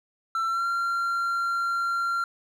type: tone with pitch glide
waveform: triangle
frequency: 1340 to 1377.7 Hz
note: E6 to F6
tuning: +28 to -24 cents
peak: -22 dBFS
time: 0.35-2.24 s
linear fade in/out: 2 ms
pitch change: +48 cents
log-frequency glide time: 0.46-0.66 s
effects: none